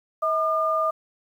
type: tone pair together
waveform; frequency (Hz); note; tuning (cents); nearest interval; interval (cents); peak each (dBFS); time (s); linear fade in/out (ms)
sine; 640 / 1208.2; D#5 / D6; +49 / +49; major seventh; 1100; -24 / -22; 0.22-0.91; 10
effects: 9-bit